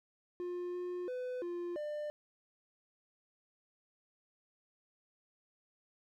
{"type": "tone with pitch steps", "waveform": "triangle", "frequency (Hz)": [354.9, 357.4, 502, 349.2, 597], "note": ["F4", "F4", "B4", "F4", "D5"], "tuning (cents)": [28, 40, 28, 0, 28], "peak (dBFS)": -35, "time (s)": [0.4, 2.1], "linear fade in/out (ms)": 0, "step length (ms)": 340, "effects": []}